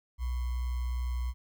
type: tone with sample-and-hold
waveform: sine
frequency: 61.4 Hz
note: B1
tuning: 9 cents flat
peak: -29 dBFS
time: 0.18-1.34 s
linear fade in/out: 50 ms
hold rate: 1050 Hz
effects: none

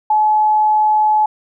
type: tone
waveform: sine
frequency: 855 Hz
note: A5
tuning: 50 cents flat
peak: -10 dBFS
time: 0.1-1.26 s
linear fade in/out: 5 ms
effects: none

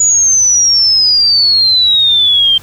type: exponential sweep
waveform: sine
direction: down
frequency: 6910 to 3136 Hz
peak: -6 dBFS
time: 0-2.58 s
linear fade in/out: 5 ms
effects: added 94 Hz sine -38 dBFS peak until 2.62 s + pink hiss -38 dBFS RMS until 2.62 s

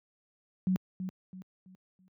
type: tone with echo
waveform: sine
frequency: 186 Hz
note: F#3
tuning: 9 cents sharp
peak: -24 dBFS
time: 0.67-0.76 s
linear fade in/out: 0 ms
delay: 330 ms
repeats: 4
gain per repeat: -9 dB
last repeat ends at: 2.08 s
effects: high-pass 100 Hz 12 dB/octave

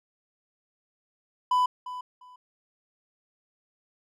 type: tone with echo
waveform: triangle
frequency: 998 Hz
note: B5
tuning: 18 cents sharp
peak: -18 dBFS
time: 1.51-1.66 s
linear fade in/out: 5 ms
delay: 350 ms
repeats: 2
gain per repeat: -14 dB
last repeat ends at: 2.36 s
effects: none

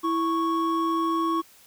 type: tone pair together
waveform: triangle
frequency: 329.6 / 1106.2 Hz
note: E4 / C#6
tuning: 0 / -4 cents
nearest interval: octave + major sixth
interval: 2096 cents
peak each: -23 dBFS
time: 0.03-1.42 s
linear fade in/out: 20 ms
effects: white hiss -54 dBFS RMS until 1.66 s

